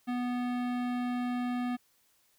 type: tone with hard clipping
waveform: sine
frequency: 246.1 Hz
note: B3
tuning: 6 cents flat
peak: -32 dBFS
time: 0.07-1.77 s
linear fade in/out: 20 ms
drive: 18 dB
effects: white hiss -69 dBFS RMS until 2.38 s